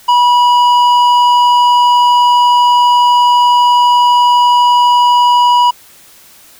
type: tone with tanh clipping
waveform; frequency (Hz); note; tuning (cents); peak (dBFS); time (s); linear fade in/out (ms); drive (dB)
sine; 974; B5; -24; -7; 0.08-5.71; 10; 10
effects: white hiss -41 dBFS RMS until 6.59 s